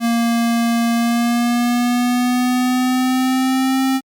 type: tone with pitch glide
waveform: square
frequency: 233.1 to 264.7 Hz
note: A#3 to C4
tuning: 0 to +20 cents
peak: -15 dBFS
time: 0-4.01 s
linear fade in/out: 50 ms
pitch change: +220 cents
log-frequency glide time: 0.94-3.82 s
effects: Opus 48 kbps